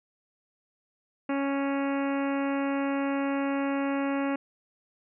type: harmonic tone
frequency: 277.2 Hz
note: C#4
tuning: in tune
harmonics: 1 / 2 / 3 / 4 / 5 / 6 / 7 / 8 / 9 / 10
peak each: -27 / -33 / -37 / -39 / -41 / -43 / -44 / -45 / -46 / -47 dBFS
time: 1.29-4.36 s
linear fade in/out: 5 ms
effects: none